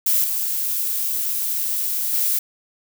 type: noise with level steps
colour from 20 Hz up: violet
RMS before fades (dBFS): -18 / -23 / -20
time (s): 0.06-2.39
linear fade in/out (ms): 5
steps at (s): 0.24 / 2.13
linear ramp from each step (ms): 2
effects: none